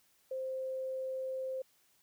sine tone, 523.3 Hz, C5, in tune, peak -35 dBFS, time 0.31-1.62 s, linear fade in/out 5 ms, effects white hiss -70 dBFS RMS until 2.02 s

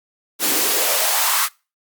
white noise with high-pass filter sweep, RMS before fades -18 dBFS, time 0.39-1.49 s, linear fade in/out 50 ms, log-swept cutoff 250 to 1300 Hz, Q 3, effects noise-tail reverb RT60 0.3 s tail -24 dB re dry + Opus 48 kbps

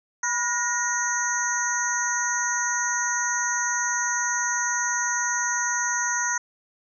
sine tone cluster, 978 / 1438 / 1872 / 5960 / 6470 Hz, B5 / F#6 / A#6 / F#8 / G#8, -17 / -50 / +7 / +12 / -46 cents, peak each -29 dBFS, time 0.23-6.38 s, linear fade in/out 5 ms, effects none

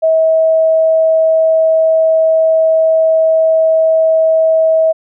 sine tone, 643 Hz, E5, 43 cents flat, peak -7 dBFS, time 0.02-4.93 s, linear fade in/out 20 ms, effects none

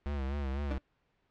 square tone with vibrato, 69.3 Hz, C#2, in tune, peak -33 dBFS, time 0.06-0.78 s, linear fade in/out 0 ms, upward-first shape sine, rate 4 Hz, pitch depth 85 cents each way
30% pulse tone with exponential decay, 293.7 Hz, D4, in tune, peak -30 dBFS, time 0.71-0.82 s, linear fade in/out 0 ms, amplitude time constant 22 ms
effects pink hiss -75 dBFS RMS until 1.3 s + low-pass 3000 Hz 12 dB/octave

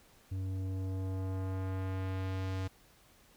square tone with low-pass filter sweep, 94.6 Hz, F#2, 39 cents sharp, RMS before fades -36 dBFS, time 0.31-2.68 s, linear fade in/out 10 ms, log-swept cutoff 230 to 6500 Hz, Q 0.72, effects pink hiss -63 dBFS RMS until 3.36 s

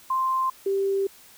sine tone pair in turn, 1046.5 / 392 Hz, C6 / G4, 0 / 0 cents, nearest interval octave + perfect fourth, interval 1700 cents, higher first, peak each -21 dBFS, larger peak neither, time 0.1-0.5 / 0.66-1.07 s, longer second, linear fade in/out 5 ms, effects white hiss -51 dBFS RMS until 1.37 s

